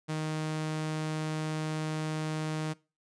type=tone; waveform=sawtooth; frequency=155.8 Hz; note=D#3; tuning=3 cents sharp; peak=-27 dBFS; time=0.08-2.74 s; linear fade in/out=20 ms; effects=noise-tail reverb RT60 0.3 s tail -22 dB re dry + resampled to 22050 Hz